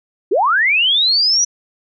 sine linear sweep, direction up, 319.9 to 5920 Hz, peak -11 dBFS, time 0.31-1.45 s, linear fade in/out 10 ms, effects none

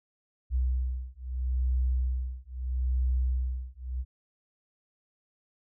sine beating tone pair, 62.8 / 63.57 Hz, B1 / C2, +30 / -49 cents, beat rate 0.77 Hz, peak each -29 dBFS, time 0.5-4.05 s, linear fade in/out 50 ms, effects none

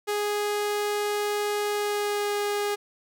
sawtooth tone with pitch glide, 414.5 to 411.2 Hz, G#4 to G#4, -3 to -17 cents, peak -21 dBFS, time 0.07-2.76 s, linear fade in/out 20 ms, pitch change -14 cents, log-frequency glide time 1.72-2.32 s, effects none

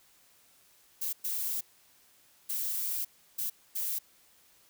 violet noise bursts at uneven times, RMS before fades -33 dBFS, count 5, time 1.01-1.13 / 1.24-1.61 / 2.49-3.05 / 3.38-3.5 / 3.75-3.99 s, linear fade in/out 10 ms, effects white hiss -63 dBFS RMS until 4.69 s

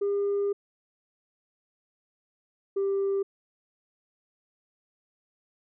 sine tone pair in turn, 402.8 / 393.6 Hz, G4 / G4, +47 / +7 cents, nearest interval unison, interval 40 cents, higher first, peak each -22 dBFS, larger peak neither, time 0.01-0.53 / 2.76-3.23 s, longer first, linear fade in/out 10 ms, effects tanh soft clip ceiling -22 dBFS

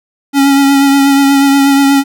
square tone with vibrato, 277.2 Hz, C#4, in tune, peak -6 dBFS, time 0.33-2.04 s, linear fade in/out 50 ms, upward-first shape triangle, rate 8.3 Hz, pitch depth 26 cents each way, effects none

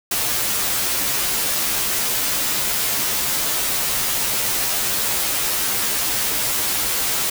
white noise with comb filter, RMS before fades -21 dBFS, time 0.11-7.3 s, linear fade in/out 5 ms, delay 12 ms, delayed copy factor -1, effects none

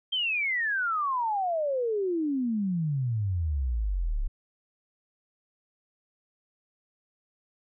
sine exponential sweep, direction down, 3197 to 32.3 Hz, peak -25 dBFS, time 0.12-4.28 s, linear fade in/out 10 ms, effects none

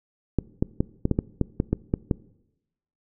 clicks, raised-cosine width 3 ms, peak -8 dBFS, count 11, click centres 0.387 / 0.625 / 0.805 / 1.054 / 1.113 / 1.189 / 1.413 / 1.601 / 1.73 / 1.939 / 2.112 s, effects noise-tail reverb RT60 0.9 s tail -21 dB re dry

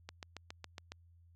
click train, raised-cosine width 0.2 ms, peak -27 dBFS, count 7, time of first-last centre 0.09-0.92 s, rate 7.23 Hz, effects added 85 Hz sine -60 dBFS peak until 1.35 s

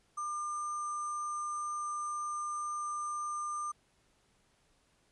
sine tone with sample-and-hold, 1199 Hz, D6, 36 cents sharp, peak -34 dBFS, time 0.17-3.72 s, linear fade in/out 10 ms, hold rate 7350 Hz, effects pink hiss -71 dBFS RMS until 5.11 s + resampled to 24000 Hz

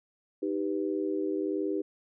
sine chord, Eb augmented, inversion none, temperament equal, 311.1 / 392 / 493.9 Hz, Eb4 / G4 / B4, 0 / 0 / 0 cents, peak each -31 / -31 / -37 dBFS, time 0.42-1.82 s, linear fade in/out 10 ms, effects none

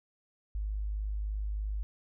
sine tone, 51.6 Hz, G#1, 10 cents flat, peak -31 dBFS, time 0.55-1.83 s, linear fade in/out 0 ms, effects none

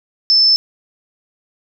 sine tone, 5274 Hz, E8, in tune, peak -8 dBFS, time 0.3-0.56 s, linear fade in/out 0 ms, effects none

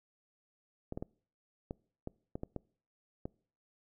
clicks, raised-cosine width 2 ms, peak -25 dBFS, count 9, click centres 0.924 / 0.975 / 1.025 / 1.709 / 2.074 / 2.355 / 2.434 / 2.563 / 3.255 s, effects noise-tail reverb RT60 0.5 s tail -25 dB re dry

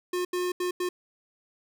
square tone bursts at uneven times, 359.4 Hz, F4, 50 cents sharp, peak -27 dBFS, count 4, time 0.13-0.25 / 0.33-0.52 / 0.6-0.71 / 0.8-0.89 s, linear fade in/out 5 ms, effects none

